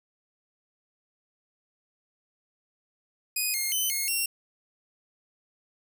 5% pulse tone with pitch steps, 2489 / 2132 / 3037 / 2157 / 2738 Hz, D#7 / C7 / F#7 / C#7 / F7, 0 / +32 / +44 / -48 / -35 cents, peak -17 dBFS, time 3.36-4.26 s, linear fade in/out 5 ms, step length 180 ms, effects none

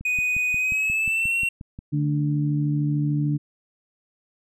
click train, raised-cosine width 5 ms, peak -24 dBFS, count 11, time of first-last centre 0.01-1.789 s, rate 5.62 Hz
triangle tone with pitch glide, 2489 to 2730 Hz, D#7 to F7, 0 to -40 cents, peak -19 dBFS, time 0.05-1.49 s, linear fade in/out 5 ms, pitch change +160 cents, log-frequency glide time 0.56-1.36 s
harmonic tone, 73.42 Hz, D2, in tune, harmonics 2 / 3 / 4, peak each -21 / -35 / -26 dBFS, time 1.92-3.38 s, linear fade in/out 20 ms
effects none

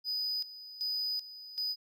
triangle tone with tremolo, 4978 Hz, D#8, in tune, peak -30 dBFS, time 0.04-1.76 s, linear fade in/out 50 ms, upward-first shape square, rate 1.3 Hz, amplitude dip 80%, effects none

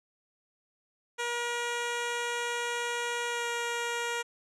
10% pulse tone with pitch glide, 477.1 to 473 Hz, A#4 to A#4, +40 to +25 cents, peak -22 dBFS, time 1.18-4.23 s, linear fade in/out 20 ms, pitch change -15 cents, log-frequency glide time 3.29-3.46 s, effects resampled to 24000 Hz

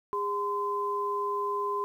sine tone pair together, 407.6 / 1025.9 Hz, G#4 / C6, -32 / -34 cents, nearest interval octave + major third, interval 1598 cents, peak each -32 / -29 dBFS, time 0.13-1.84 s, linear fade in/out 0 ms, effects 10-bit

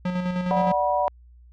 square tone with tremolo, 180.5 Hz, F#3, 43 cents flat, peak -23 dBFS, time 0.05-0.72 s, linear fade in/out 5 ms, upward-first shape square, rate 9.7 Hz, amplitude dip 40%
sine chord, B minor, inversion first, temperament equal with one note detuned, 587.3 / 740 / 970.2 Hz, D5 / F#5 / B5, 0 / 0 / -31 cents, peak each -24 dBFS, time 0.51-1.08 s, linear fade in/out 0 ms
effects added 60 Hz sine -47 dBFS peak until 1.52 s + low-pass 3000 Hz 12 dB/octave

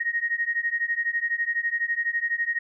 sine beating tone pair, 1864.7 / 1876.7 Hz, A#6 / A#6, 0 / +11 cents, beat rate 12 Hz, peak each -27 / -26 dBFS, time 0-2.59 s, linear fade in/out 10 ms, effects none

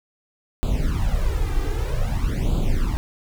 brown noise with flanger, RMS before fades -21 dBFS, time 0.63-2.97 s, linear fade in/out 0 ms, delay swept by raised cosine 0.26 to 2.56 ms, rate 0.52 Hz, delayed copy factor +0.95, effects none

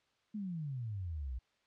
sine exponential sweep, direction down, 219.1 to 58.27 Hz, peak -37 dBFS, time 0.34-1.39 s, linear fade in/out 10 ms, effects white hiss -75 dBFS RMS until 1.66 s + low-pass 4000 Hz 12 dB/octave

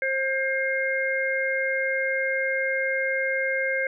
harmonic tone, 532 Hz, C5, 29 cents sharp, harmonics 1 / 3 / 4, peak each -27 / -27 / -27 dBFS, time 0.02-3.87 s, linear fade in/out 2 ms, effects none

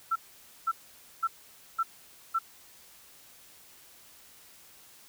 sine tone bursts, 1339 Hz, E6, 27 cents sharp, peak -24 dBFS, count 5, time 0.11-2.39 s, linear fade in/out 10 ms, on 48 ms, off 510 ms, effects white hiss -55 dBFS RMS until 5.08 s

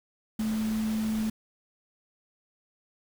sine tone in noise, 218.4 Hz, A3, 13 cents flat, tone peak -26 dBFS, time 0.39-1.3 s, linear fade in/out 5 ms, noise pink, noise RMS -41 dBFS, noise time 0.39-1.3 s, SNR +12 dB, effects none

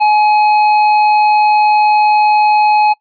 triangle tone with hard clipping, 845 Hz, G#5, 30 cents sharp, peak -9 dBFS, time 0-2.94 s, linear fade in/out 20 ms, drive 12 dB, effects noise-tail reverb RT60 0.1 s tail -22 dB re dry + resampled to 11025 Hz

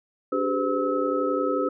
sine tone cluster, 287.1 / 383.3 / 414.5 / 508 / 1293 Hz, D4 / G4 / G#4 / B4 / E6, -39 / -39 / -3 / +49 / -34 cents, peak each -28 / -29 / -31 / -26 / -29 dBFS, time 0.32-1.69 s, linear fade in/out 5 ms, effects none

